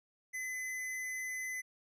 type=tone; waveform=square; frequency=2024 Hz; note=B6; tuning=42 cents sharp; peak=-38 dBFS; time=0.33-1.62 s; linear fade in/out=20 ms; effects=resampled to 32000 Hz